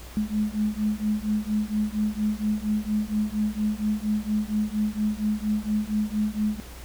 sine beating tone pair, 210.1 / 214.4 Hz, G#3 / A3, +20 / -45 cents, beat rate 4.3 Hz, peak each -26 dBFS, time 0.17-6.6 s, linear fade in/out 0 ms, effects added 60 Hz sine -41 dBFS peak until 6.84 s + pink hiss -45 dBFS RMS until 6.84 s

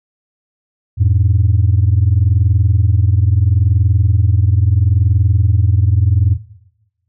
sine tone pair together, 87.65 / 108.4 Hz, F2 / A2, +7 / -25 cents, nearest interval major third, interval 368 cents, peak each -10 dBFS, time 0.97-6.38 s, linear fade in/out 50 ms, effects noise-tail reverb RT60 1.0 s tail -17 dB re dry + tanh soft clip ceiling -4 dBFS

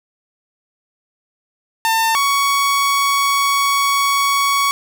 sawtooth tone pair in turn, 899 / 1118.7 Hz, A5 / C#6, +37 / +15 cents, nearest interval major third, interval 378 cents, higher second, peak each -10 dBFS, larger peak neither, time 1.85-2.15 / 2.15-4.71 s, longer second, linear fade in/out 0 ms, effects none

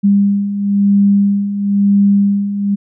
sine beating tone pair, 199.9 / 200.9 Hz, G3 / G3, +34 / +43 cents, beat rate 1 Hz, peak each -16 / -10 dBFS, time 0.03-2.76 s, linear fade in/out 20 ms, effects none

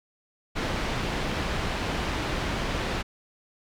pink low-pass noise, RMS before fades -29 dBFS, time 0.55-3.03 s, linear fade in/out 20 ms, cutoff 3700 Hz, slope 12 dB/octave, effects none

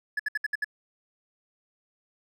triangle tone bursts, 1709 Hz, G#6, 49 cents sharp, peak -23 dBFS, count 6, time 0.17-0.645 s, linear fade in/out 5 ms, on 25 ms, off 65 ms, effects none

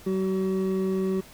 triangle tone pair together, 190.19 / 378.4 Hz, F#3 / F#4, +48 / +39 cents, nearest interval octave, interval 1191 cents, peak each -24 dBFS, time 0.06-1.21 s, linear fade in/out 10 ms, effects pink hiss -49 dBFS RMS until 1.33 s

